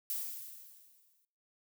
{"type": "noise with exponential decay", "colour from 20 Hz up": "violet", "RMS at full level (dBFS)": -35, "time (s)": [0.1, 1.25], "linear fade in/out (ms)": 1, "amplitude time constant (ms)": 250, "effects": ["noise-tail reverb RT60 0.6 s tail -22 dB re dry"]}